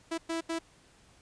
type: tone bursts at uneven times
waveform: sawtooth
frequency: 329.6 Hz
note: E4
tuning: in tune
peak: -27 dBFS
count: 3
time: 0.11-0.18 / 0.29-0.41 / 0.49-0.59 s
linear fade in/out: 10 ms
effects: pink hiss -61 dBFS RMS until 1.21 s + resampled to 22050 Hz